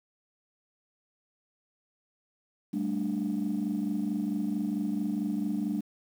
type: chord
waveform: sine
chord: G suspended second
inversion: none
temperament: just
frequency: 196 / 220.5 / 294 Hz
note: G3 / A3 / D4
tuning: 0 / +4 / +2 cents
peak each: -31 dBFS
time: 2.73-5.81 s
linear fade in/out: 10 ms
effects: tanh soft clip ceiling -22 dBFS + 9-bit